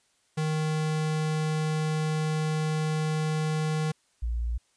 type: tone pair in turn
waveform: square / sine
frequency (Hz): 155.56 / 58.27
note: D#3 / A#1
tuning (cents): 0 / 0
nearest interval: octave + perfect fourth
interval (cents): 1700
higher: first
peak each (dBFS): -26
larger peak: neither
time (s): 0.37-3.92 / 4.22-4.58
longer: first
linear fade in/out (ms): 10
effects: white hiss -68 dBFS RMS until 4.76 s + resampled to 22050 Hz